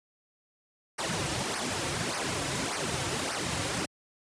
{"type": "noise with flanger", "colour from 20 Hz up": "pink", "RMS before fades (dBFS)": -31, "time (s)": [0.98, 3.86], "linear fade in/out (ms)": 10, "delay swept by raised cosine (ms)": [0.27, 4.87], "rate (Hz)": 1.7, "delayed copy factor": -0.75, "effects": ["high-pass 100 Hz 12 dB/octave", "resampled to 22050 Hz"]}